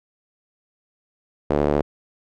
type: tone with band-pass filter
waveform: sawtooth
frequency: 73.42 Hz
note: D2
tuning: in tune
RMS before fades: -20 dBFS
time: 1.5-1.82 s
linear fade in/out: 5 ms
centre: 480 Hz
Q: 1.5
effects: none